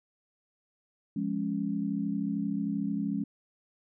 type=chord; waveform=sine; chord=Db major; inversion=first; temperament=equal; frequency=174.61 / 207.7 / 277.2 Hz; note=F3 / Ab3 / Db4; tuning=0 / 0 / 0 cents; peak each=-35 / -31 / -33 dBFS; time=1.16-3.24 s; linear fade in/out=5 ms; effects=none